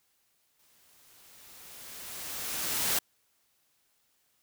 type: noise with exponential growth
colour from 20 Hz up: white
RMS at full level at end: -27 dBFS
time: 0.59-2.99 s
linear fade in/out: 5 ms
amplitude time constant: 520 ms
effects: white hiss -72 dBFS RMS until 4.42 s